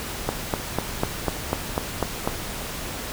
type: click train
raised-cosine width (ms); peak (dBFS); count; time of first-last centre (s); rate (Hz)
1; -7; 9; 0.29-2.275; 4.03
effects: pink hiss -32 dBFS RMS until 3.12 s